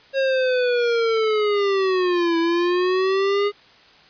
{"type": "linear two-way sweep", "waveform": "square", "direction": "down then up", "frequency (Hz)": [544, 330.8, 412.5], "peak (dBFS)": -18, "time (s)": [0.13, 3.52], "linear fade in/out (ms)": 50, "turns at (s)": 2.38, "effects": ["white hiss -50 dBFS RMS until 4.09 s", "resampled to 11025 Hz"]}